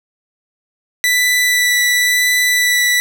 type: tone with vibrato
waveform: sawtooth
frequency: 1975.5 Hz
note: B6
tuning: in tune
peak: -8 dBFS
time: 1.04-3 s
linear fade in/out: 0 ms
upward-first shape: sine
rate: 0.96 Hz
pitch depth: 9 cents each way
effects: none